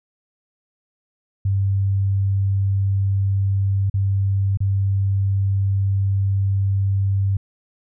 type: tone with dropouts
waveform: sine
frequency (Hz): 98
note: G2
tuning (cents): 0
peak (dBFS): -16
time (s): 1.45-7.37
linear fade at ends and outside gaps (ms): 5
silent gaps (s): 3.899-3.94 / 4.573-4.604
effects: none